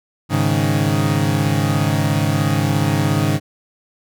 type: chord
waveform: 30% pulse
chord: Ab suspended fourth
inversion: none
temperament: equal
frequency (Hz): 103.83 / 138.59 / 155.56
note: Ab2 / Db3 / Eb3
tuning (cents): 0 / 0 / 0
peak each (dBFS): -17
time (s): 0.29-3.4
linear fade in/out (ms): 50
effects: none